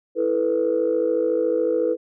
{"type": "chord", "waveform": "sine", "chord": "E suspended fourth", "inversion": "none", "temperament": "equal", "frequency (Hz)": [329.6, 440, 493.9], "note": ["E4", "A4", "B4"], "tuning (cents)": [0, 0, 0], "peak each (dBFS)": [-24, -23, -20], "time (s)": [0.15, 1.97], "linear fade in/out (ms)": 50, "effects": ["tanh soft clip ceiling -11 dBFS"]}